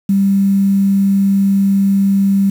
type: tone with quantisation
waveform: sine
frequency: 196.7 Hz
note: G3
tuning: 6 cents sharp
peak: -9 dBFS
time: 0.09-2.5 s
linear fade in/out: 5 ms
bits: 6
effects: none